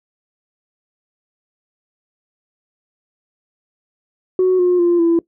sine tone with pitch steps, 370 / 358.2 / 346.8 / 335.8 Hz, F#4 / F4 / F4 / E4, 0 / +44 / -12 / +32 cents, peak -9 dBFS, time 4.39-5.19 s, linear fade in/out 2 ms, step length 200 ms, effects noise-tail reverb RT60 0.1 s tail -20 dB re dry + tanh soft clip ceiling -8 dBFS

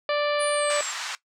harmonic tone, 587.3 Hz, D5, in tune, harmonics 1 / 2 / 3 / 4 / 5 / 6 / 7 / 8, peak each -23 / -29 / -33 / -35 / -37 / -39 / -40 / -41 dBFS, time 0.09-0.81 s, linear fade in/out 2 ms
sine exponential sweep, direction down, 9500 to 7330 Hz, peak -31 dBFS, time 0.39-0.93 s, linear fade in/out 20 ms
pink band-pass noise, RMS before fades -33 dBFS, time 0.7-1.15 s, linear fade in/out 0 ms, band 980 to 7300 Hz, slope 24 dB/octave
effects noise-tail reverb RT60 0.1 s tail -17 dB re dry

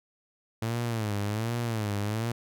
sawtooth tone with vibrato, 110 Hz, A2, in tune, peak -24 dBFS, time 0.62-2.32 s, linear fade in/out 5 ms, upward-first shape sine, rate 1.3 Hz, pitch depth 140 cents each way, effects none

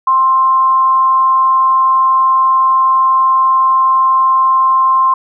sine tone with amplitude modulation, 1052 Hz, C6, 9 cents sharp, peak -6 dBFS, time 0.07-5.14 s, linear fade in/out 5 ms, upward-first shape sine, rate 271 Hz, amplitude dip 25%, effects none

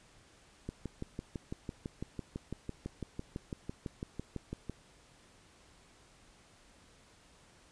click train, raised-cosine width 3 ms, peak -25 dBFS, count 25, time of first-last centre 0.69-4.697 s, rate 5.99 Hz, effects pink hiss -62 dBFS RMS until 7.71 s + resampled to 22050 Hz

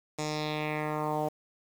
10% pulse tone with low-pass filter sweep, 152.3 Hz, D#3, 37 cents flat, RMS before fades -32 dBFS, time 0.18-1.29 s, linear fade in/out 10 ms, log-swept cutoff 7400 to 670 Hz, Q 2.6, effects 8-bit

